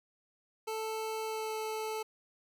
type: tone with pitch glide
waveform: 25% pulse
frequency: 440 to 436.5 Hz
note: A4 to A4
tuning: 0 to -14 cents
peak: -31 dBFS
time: 0.67-2.03 s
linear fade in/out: 10 ms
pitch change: -14 cents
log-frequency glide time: 1.26-1.54 s
effects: none